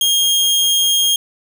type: tone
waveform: sawtooth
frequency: 3239 Hz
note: G#7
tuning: 44 cents flat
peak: -9 dBFS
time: 0.01-1.16 s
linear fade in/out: 2 ms
effects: none